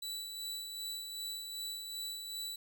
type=tone with tremolo; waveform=sawtooth; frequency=3951 Hz; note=B7; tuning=in tune; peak=-35 dBFS; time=0.02-2.56 s; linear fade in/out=5 ms; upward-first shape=sine; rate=2.6 Hz; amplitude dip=40%; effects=none